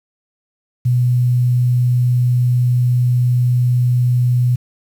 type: tone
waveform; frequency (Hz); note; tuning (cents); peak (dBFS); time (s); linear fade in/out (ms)
sine; 123.47; B2; 0; -11; 0.85-4.56; 10
effects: 7-bit